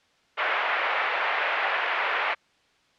white band-pass noise, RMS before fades -26 dBFS, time 0.37-2.35 s, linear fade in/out 20 ms, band 550 to 2400 Hz, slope 24 dB/octave, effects white hiss -63 dBFS RMS until 2.98 s + low-pass 4000 Hz 12 dB/octave

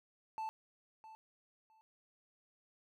triangle tone with echo, 880 Hz, A5, in tune, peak -36 dBFS, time 0.38-0.49 s, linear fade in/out 0 ms, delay 660 ms, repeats 2, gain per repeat -14 dB, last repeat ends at 1.81 s, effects none

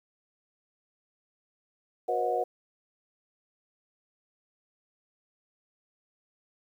sine tone cluster, 366.1 / 481.3 / 535 / 625 / 729 Hz, F#4 / B4 / C5 / D#5 / F#5, -18 / -45 / +38 / +8 / -26 cents, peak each -36 / -30 / -37 / -34 / -29 dBFS, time 2.08-2.44 s, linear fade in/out 10 ms, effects 10-bit

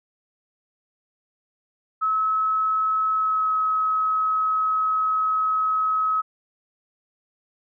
sine tone with pitch glide, 1291 to 1279.9 Hz, E6 to D#6, -37 to +49 cents, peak -19 dBFS, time 2.01-6.22 s, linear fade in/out 20 ms, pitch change -14 cents, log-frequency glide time 3.13-3.53 s, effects none

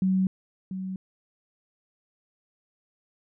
sine tone with echo, 188.4 Hz, F#3, 32 cents sharp, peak -20 dBFS, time 0.02-0.27 s, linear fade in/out 2 ms, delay 690 ms, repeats 1, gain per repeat -10 dB, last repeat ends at 0.96 s, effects none

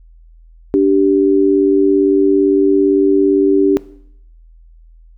sine tone pair together, 291.7 / 389.4 Hz, D4 / G4, -12 / -12 cents, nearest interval perfect fourth, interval 500 cents, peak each -11 dBFS, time 0.74-3.77 s, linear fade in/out 0 ms, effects noise-tail reverb RT60 0.7 s tail -19 dB re dry + added 41 Hz sine -40 dBFS peak until 5.17 s

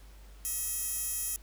15% pulse tone with high-pass filter, 641 Hz, E5, 49 cents flat, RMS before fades -34 dBFS, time 0.45-1.36 s, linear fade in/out 0 ms, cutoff 9500 Hz, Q 1.2, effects added 50 Hz sine -49 dBFS peak until 1.42 s + pink hiss -60 dBFS RMS until 1.42 s

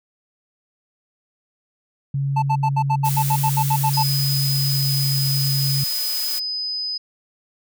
sine tone with pitch glide, 138.59 to 136.76 Hz, C#3 to C#3, 0 to -23 cents, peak -19 dBFS, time 2.14-5.84 s, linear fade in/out 5 ms, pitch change -23 cents, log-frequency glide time 3.03-5.26 s
triangle tone bursts, 880 Hz, A5, in tune, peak -15 dBFS, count 13, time 2.36-4.032 s, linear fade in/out 10 ms, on 64 ms, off 70 ms
blue noise, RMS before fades -27 dBFS, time 3.04-6.4 s, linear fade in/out 20 ms
sine tone, 5010 Hz, D#8, 11 cents sharp, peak -23 dBFS, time 3.93-6.98 s, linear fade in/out 10 ms
effects none

